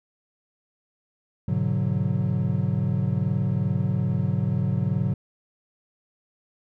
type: chord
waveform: triangle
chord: G# half-diminished seventh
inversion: none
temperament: equal with one note detuned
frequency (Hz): 103.83 / 126.21 / 146.83 / 185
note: G#2 / B2 / D3 / F#3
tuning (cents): 0 / +38 / 0 / 0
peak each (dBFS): -25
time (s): 1.48-5.14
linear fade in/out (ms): 5
effects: none